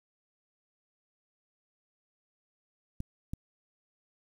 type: clicks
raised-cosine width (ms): 5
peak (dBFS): -23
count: 2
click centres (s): 3.004 / 3.335
effects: 9-bit